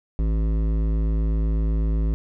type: tone with hard clipping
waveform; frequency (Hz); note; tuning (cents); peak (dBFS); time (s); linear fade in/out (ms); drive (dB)
triangle; 54; A1; -32; -21; 0.19-2.14; 0; 17
effects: none